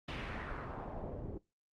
pink noise with low-pass filter sweep, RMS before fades -42 dBFS, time 0.08-1.38 s, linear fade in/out 5 ms, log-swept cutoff 3100 to 380 Hz, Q 1.7, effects noise-tail reverb RT60 0.2 s tail -20 dB re dry + Opus 32 kbps

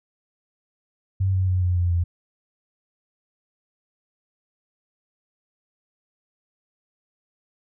sine tone with pitch steps, 95.6 / 93.63 / 91.71 / 89.82 / 87.97 / 86.16 Hz, G2 / F#2 / F#2 / F2 / F2 / F2, -43 / +21 / -15 / +49 / +13 / -23 cents, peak -18 dBFS, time 1.2-2.04 s, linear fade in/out 10 ms, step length 140 ms, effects none

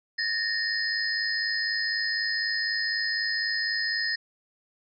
sine tone cluster, 1736 / 1840 / 4306 / 5060 Hz, A6 / A#6 / C8 / D#8, -24 / -23 / +49 / +28 cents, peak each -35 / -28 / -35 / -30 dBFS, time 0.18-4.16 s, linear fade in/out 10 ms, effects none

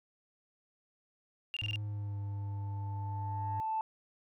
sine tone bursts, 2795 Hz, F7, 1 cent sharp, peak -33 dBFS, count 5, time 1.54-1.758 s, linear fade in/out 0 ms, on 26 ms, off 22 ms
sine tone with exponential growth, 880 Hz, A5, in tune, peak -29 dBFS, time 1.6-3.81 s, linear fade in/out 1 ms, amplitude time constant 480 ms
triangle tone with pitch glide, 105.1 to 101.23 Hz, G#2 to G#2, +21 to -44 cents, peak -33 dBFS, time 1.62-3.6 s, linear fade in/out 0 ms, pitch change -65 cents, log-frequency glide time 1.78-2.17 s
effects tanh soft clip ceiling -25 dBFS

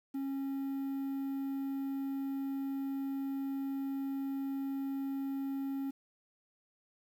triangle tone with quantisation, 273 Hz, C#4, 26 cents flat, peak -32 dBFS, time 0.14-5.91 s, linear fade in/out 10 ms, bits 10, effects none

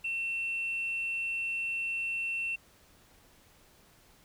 sine tone, 2700 Hz, E7, 41 cents sharp, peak -29 dBFS, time 0.04-2.56 s, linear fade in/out 10 ms, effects tanh soft clip ceiling -28 dBFS + pink hiss -61 dBFS RMS until 4.24 s

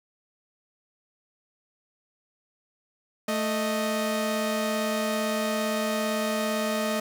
sawtooth tone pair together, 220 / 622.3 Hz, A3 / D#5, 0 / 0 cents, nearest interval octave + tritone, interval 1800 cents, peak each -24 dBFS, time 3.28-7 s, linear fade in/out 5 ms, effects none

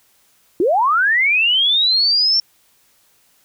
sine linear sweep, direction up, 312.6 to 5480 Hz, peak -12 dBFS, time 0.6-2.4 s, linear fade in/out 2 ms, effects white hiss -57 dBFS RMS until 3.44 s

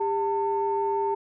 sine tone pair together, 399.6 / 897 Hz, G4 / A5, +33 / +33 cents, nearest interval octave + major second, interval 1400 cents, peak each -25 dBFS, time 0-1.15 s, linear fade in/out 10 ms, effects tanh soft clip ceiling -15 dBFS

